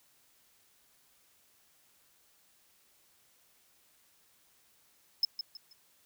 triangle tone with echo, 5190 Hz, E8, 28 cents flat, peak -22 dBFS, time 5.23-5.25 s, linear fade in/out 2 ms, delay 160 ms, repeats 3, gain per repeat -10 dB, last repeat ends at 5.73 s, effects white hiss -67 dBFS RMS until 6.05 s

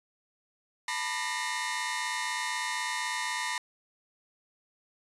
sawtooth tone cluster, 888 / 984 / 1195 / 1844 / 2130 Hz, A5 / B5 / D6 / A#6 / C7, +16 / -7 / +30 / -19 / +30 cents, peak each -36 / -31 / -39 / -32 / -34 dBFS, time 0.88-3.58 s, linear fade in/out 2 ms, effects resampled to 24000 Hz

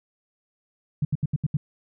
sine tone bursts, 146.83 Hz, D3, in tune, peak -19 dBFS, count 6, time 1.02-1.57 s, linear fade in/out 5 ms, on 30 ms, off 74 ms, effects none

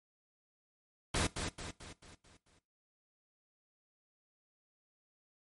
pink noise with echo, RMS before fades -32 dBFS, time 1.14-1.27 s, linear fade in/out 5 ms, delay 220 ms, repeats 6, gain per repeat -6 dB, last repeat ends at 2.59 s, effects noise-tail reverb RT60 0.3 s tail -19 dB re dry + MP3 48 kbps

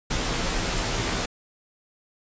pink noise with comb filter, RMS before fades -26 dBFS, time 0.1-1.26 s, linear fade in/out 10 ms, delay 14 ms, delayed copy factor -0.8, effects resampled to 16000 Hz

